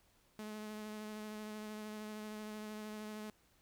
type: tone with vibrato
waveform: sawtooth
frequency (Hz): 213.4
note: G#3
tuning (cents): +47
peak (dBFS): -40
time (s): 0.39-3.3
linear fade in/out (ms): 0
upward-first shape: sine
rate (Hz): 13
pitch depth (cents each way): 15
effects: pink hiss -71 dBFS RMS until 3.61 s